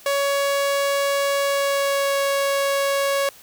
sawtooth tone with pitch glide, 560 to 555.8 Hz, C#5 to C#5, +18 to +4 cents, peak -15 dBFS, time 0.06-3.29 s, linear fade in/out 2 ms, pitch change -14 cents, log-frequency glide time 1.42-2.19 s, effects white hiss -47 dBFS RMS until 3.42 s

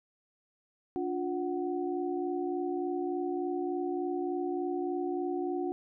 sine tone cluster, 291.4 / 354.8 / 745 Hz, D4 / F4 / F#5, -13 / +27 / +12 cents, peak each -35 / -32 / -39 dBFS, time 0.96-5.72 s, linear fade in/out 0 ms, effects none

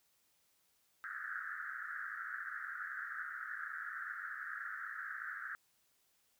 white band-pass noise, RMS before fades -44 dBFS, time 1.04-5.55 s, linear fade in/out 0 ms, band 1300 to 1800 Hz, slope 96 dB/octave, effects white hiss -75 dBFS RMS until 6.39 s

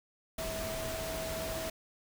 sine tone in noise, 648 Hz, E5, 30 cents flat, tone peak -38 dBFS, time 0.38-1.7 s, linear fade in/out 5 ms, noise pink, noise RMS -39 dBFS, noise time 0.38-1.7 s, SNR -2 dB, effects none

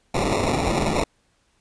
blue noise with sample-and-hold, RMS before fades -22 dBFS, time 0.14-1.04 s, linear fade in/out 5 ms, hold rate 1575 Hz, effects pink hiss -65 dBFS RMS until 1.6 s + resampled to 22050 Hz

